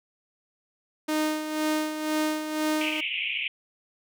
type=tone with tremolo; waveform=sawtooth; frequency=308.3 Hz; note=D#4; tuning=16 cents flat; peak=-19 dBFS; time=1.08-3.01 s; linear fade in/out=10 ms; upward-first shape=sine; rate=2 Hz; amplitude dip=60%
type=band-pass noise; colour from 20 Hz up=pink; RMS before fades=-30 dBFS; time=2.81-3.48 s; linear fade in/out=2 ms; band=2200 to 3100 Hz; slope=96 dB/octave
effects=none